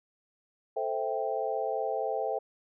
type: chord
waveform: sine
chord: A minor seventh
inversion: none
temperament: equal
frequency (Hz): 440 / 523.3 / 659.3 / 784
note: A4 / C5 / E5 / G5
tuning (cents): 0 / 0 / 0 / 0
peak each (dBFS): -34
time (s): 0.76-2.39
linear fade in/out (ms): 10
effects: none